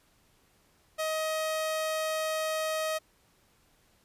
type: tone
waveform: sawtooth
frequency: 630 Hz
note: D#5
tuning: 21 cents sharp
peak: -25 dBFS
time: 0.98-2.99 s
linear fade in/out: 20 ms
effects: pink hiss -66 dBFS RMS until 4.04 s + resampled to 32000 Hz